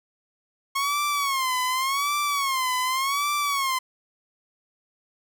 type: tone with vibrato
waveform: sawtooth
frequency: 1087 Hz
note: C#6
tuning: 34 cents flat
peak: -19 dBFS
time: 0.75-3.79 s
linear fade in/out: 10 ms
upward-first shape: sine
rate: 0.87 Hz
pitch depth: 130 cents each way
effects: none